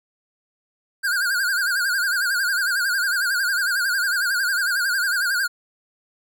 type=tone with vibrato; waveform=square; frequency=1515 Hz; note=F#6; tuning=40 cents sharp; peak=-20 dBFS; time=1.03-5.48 s; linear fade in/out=20 ms; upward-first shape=sine; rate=11 Hz; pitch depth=120 cents each way; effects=none